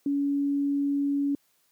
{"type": "tone", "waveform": "sine", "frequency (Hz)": 282.5, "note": "C#4", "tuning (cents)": 33, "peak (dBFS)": -23, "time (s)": [0.06, 1.35], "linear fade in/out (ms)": 2, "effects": ["white hiss -68 dBFS RMS until 1.71 s", "high-pass 100 Hz 12 dB/octave"]}